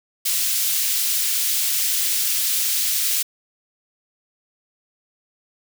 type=high-pass noise; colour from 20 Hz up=white; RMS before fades=-21 dBFS; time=0.25-3.23 s; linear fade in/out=10 ms; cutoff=2900 Hz; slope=12 dB/octave; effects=none